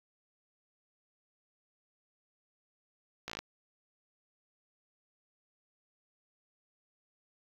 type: slowing click train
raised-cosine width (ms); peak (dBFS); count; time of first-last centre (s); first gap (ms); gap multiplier
0.2; -21; 7; 3.28-3.39; 17; 1.03
effects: low-pass 6000 Hz 12 dB/octave + 8-bit